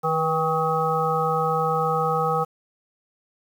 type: harmonic tone with a mistuned harmonic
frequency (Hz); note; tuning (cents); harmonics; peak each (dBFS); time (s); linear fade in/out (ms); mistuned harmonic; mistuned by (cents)
158.9; D#3; +37; 1 / 3 / 5 / 7 / 8; -28 / -25 / -25 / -30 / -25; 0.03-2.45; 20; 3; +32
effects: 8-bit